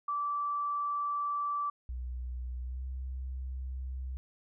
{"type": "tone", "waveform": "sine", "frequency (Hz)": 1162, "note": "D6", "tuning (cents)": -19, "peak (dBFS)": -30, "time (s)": [0.08, 1.7], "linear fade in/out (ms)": 5}
{"type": "tone with pitch glide", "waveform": "sine", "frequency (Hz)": [62, 64.67], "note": ["B1", "C2"], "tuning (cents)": [7, -20], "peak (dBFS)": -35, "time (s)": [1.89, 4.17], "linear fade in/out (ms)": 0, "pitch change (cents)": 73, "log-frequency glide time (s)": [2.63, 2.84]}
{"effects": []}